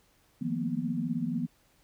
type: tone cluster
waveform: sine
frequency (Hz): 157.9 / 176.3 / 220.5 / 228.9 / 244.6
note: D#3 / F3 / A3 / A#3 / B3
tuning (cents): +26 / +17 / +4 / -31 / -16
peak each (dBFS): -36 / -35 / -40 / -36 / -32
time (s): 0.41-1.47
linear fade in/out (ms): 10
effects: pink hiss -66 dBFS RMS until 1.83 s